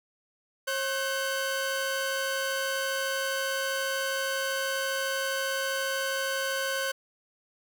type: tone pair together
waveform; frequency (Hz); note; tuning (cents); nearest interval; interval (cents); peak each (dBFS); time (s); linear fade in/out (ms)
sawtooth; 539 / 1524.5; C#5 / G6; -49 / -49; octave + tritone; 1800; -27; 0.67-6.92; 10
effects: none

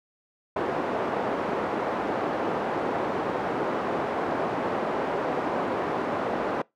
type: band-pass noise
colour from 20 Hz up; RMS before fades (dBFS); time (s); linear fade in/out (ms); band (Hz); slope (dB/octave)
pink; -28; 0.56-6.62; 5; 330 to 1000; 12
effects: noise-tail reverb RT60 0.2 s tail -24 dB re dry

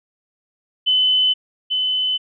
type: tone pair in turn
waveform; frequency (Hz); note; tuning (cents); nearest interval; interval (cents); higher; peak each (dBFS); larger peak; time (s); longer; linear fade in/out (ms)
sine; 3025 / 3025; F#7 / F#7; +38 / +38; unison; 0; neither; -13 / -17; first; 0.86-1.34 / 1.7-2.18; neither; 20
effects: none

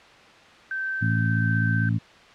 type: tone with tremolo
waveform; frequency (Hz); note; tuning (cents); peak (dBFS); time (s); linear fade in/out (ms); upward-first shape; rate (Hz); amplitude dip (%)
sine; 1552; G6; -18; -25; 0.71-1.89; 2; triangle; 1.4; 25
type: harmonic tone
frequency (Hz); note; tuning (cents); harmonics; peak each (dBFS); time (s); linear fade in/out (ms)
55.6; A1; +19; 2 / 3 / 4 / 5; -22 / -27 / -30 / -34; 1.01-1.99; 20
effects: white hiss -49 dBFS RMS until 2.34 s + low-pass 3000 Hz 12 dB/octave

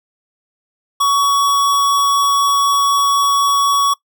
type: tone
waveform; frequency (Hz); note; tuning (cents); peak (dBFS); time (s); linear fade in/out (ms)
square; 1124; C#6; +24; -12; 1-3.94; 10
effects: noise-tail reverb RT60 0.1 s tail -21 dB re dry

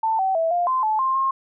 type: tone with pitch steps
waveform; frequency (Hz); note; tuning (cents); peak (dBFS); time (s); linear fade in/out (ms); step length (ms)
sine; 889 / 765 / 655 / 702 / 1037 / 866 / 1055 / 1070; A5 / G5 / E5 / F5 / C6 / A5 / C6 / C6; +18 / -42 / -11 / +9 / -16 / -28 / +14 / +38; -18; 0.03-1.31; 5; 160
effects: none

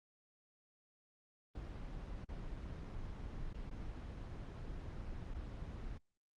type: noise with dropouts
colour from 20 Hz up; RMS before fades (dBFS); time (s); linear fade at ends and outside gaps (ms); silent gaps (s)
brown; -45; 1.55-5.98; 5; 2.248-2.288 / 3.532-3.542 / 3.699-3.71 / 5.341-5.345
effects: low-pass 5000 Hz 12 dB/octave + Opus 24 kbps

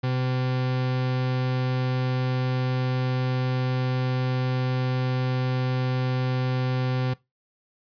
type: tone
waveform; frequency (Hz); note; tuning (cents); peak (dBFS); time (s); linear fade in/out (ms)
40% pulse; 128; C3; -38; -22; 0.03-7.14; 10
effects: noise-tail reverb RT60 0.2 s tail -20 dB re dry + resampled to 11025 Hz

